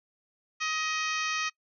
harmonic tone with a mistuned harmonic, 629 Hz, D#5, 19 cents sharp, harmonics 2 / 3 / 4 / 5 / 6 / 7 / 8 / 9 / 10, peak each -33 / -35 / -33 / -39 / -43 / -42 / -44 / -41 / -43 dBFS, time 0.6-1.5 s, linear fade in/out 20 ms, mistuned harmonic 7, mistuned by -15 cents, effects noise-tail reverb RT60 0.1 s tail -24 dB re dry

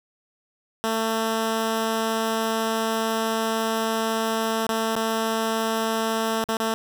10% pulse tone with dropouts, 223.5 Hz, A3, 27 cents sharp, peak -14 dBFS, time 0.84-6.74 s, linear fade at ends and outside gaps 0 ms, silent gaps 4.667-4.692 / 4.954-4.962 / 6.441-6.487 / 6.569-6.6 s, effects none

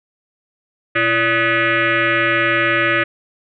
sine tone with frequency modulation, 120 Hz, B2, 49 cents flat, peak -13 dBFS, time 0.95-3.04 s, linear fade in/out 10 ms, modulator 458 Hz, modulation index 5.1, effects none

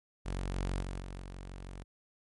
sawtooth tone with level steps, 46.17 Hz, F#1, 3 cents flat, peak -30 / -28 / -33 / -37 / -39 dBFS, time 0.25-1.84 s, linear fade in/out 20 ms, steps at 0.55 / 0.81 / 0.99 / 1.2 s, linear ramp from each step 20 ms, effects MP3 48 kbps

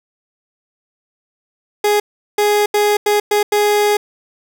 30% pulse tone bursts at uneven times, 415.3 Hz, G#4, in tune, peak -9 dBFS, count 6, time 1.84-2 / 2.38-2.66 / 2.74-2.97 / 3.06-3.2 / 3.31-3.43 / 3.52-3.97 s, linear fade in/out 5 ms, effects none

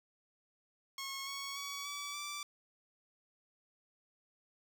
10% pulse tone with pitch steps, 1090 / 1109.1 / 1128.4 / 1148.2 / 1168.2 Hz, C#6 / C#6 / C#6 / D6 / D6, -29 / +1 / +30 / -39 / -10 cents, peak -32 dBFS, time 0.98-2.43 s, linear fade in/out 2 ms, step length 290 ms, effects none

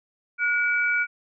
sine tone pair together, 1447 / 2297 Hz, F#6 / D7, -39 / -39 cents, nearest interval minor sixth, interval 800 cents, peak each -22 / -24 dBFS, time 0.38-1.07 s, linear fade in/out 50 ms, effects none

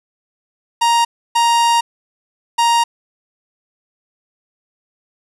45% pulse tone bursts at uneven times, 936 Hz, A#5, 7 cents sharp, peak -11 dBFS, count 3, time 0.81-1.05 / 1.35-1.81 / 2.58-2.84 s, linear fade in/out 10 ms, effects resampled to 24000 Hz + 7-bit

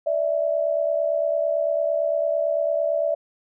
sine tone pair together, 585 / 653.9 Hz, D5 / E5, -7 / -14 cents, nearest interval major second, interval 193 cents, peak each -22 / -23 dBFS, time 0.06-3.15 s, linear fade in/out 10 ms, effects none

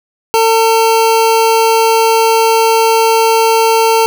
square tone pair together, 450 / 900 Hz, A4 / A5, +39 / +39 cents, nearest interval octave, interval 1200 cents, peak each -11 dBFS, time 0.34-4.06 s, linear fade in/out 0 ms, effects none

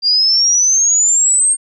sine exponential sweep, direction up, 4745 to 8640 Hz, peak -9 dBFS, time 0.02-1.57 s, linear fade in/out 50 ms, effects none

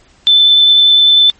sine tone with vibrato, 3523 Hz, A7, 1 cent sharp, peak -4 dBFS, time 0.27-1.3 s, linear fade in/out 0 ms, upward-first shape triangle, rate 10 Hz, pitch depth 9 cents each way, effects pink hiss -48 dBFS RMS until 1.39 s + MP3 32 kbps

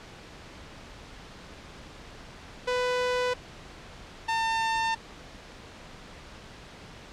sawtooth tone pair in turn, 497.9 / 900.6 Hz, B4 / A5, +14 / +40 cents, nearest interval minor seventh, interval 1026 cents, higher second, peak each -21 dBFS, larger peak neither, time 2.67-3.34 / 4.28-4.95 s, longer neither, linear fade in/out 10 ms, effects pink hiss -46 dBFS RMS until 7.12 s + low-pass 5000 Hz 12 dB/octave

